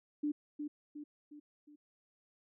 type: tone with echo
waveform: sine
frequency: 295.9 Hz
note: D4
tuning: 13 cents sharp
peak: -31 dBFS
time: 0.23-0.32 s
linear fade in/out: 10 ms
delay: 360 ms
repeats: 4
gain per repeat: -6 dB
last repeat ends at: 1.76 s
effects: none